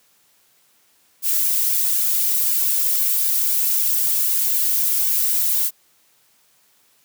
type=noise with flanger; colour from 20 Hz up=violet; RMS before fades=-19 dBFS; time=1.22-5.71 s; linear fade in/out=50 ms; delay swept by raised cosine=1.5 to 2.5 ms; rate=3.9 Hz; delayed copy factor=-0.75; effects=white hiss -59 dBFS RMS until 7.04 s + high-pass 100 Hz 12 dB/octave